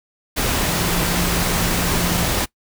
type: tone in noise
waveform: sine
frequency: 173.8 Hz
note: F3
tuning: 8 cents flat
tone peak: -24 dBFS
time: 0.67-2.28 s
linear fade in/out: 20 ms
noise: pink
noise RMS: -20 dBFS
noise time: 0.36-2.46 s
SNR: -7 dB
effects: noise-tail reverb RT60 0.1 s tail -21 dB re dry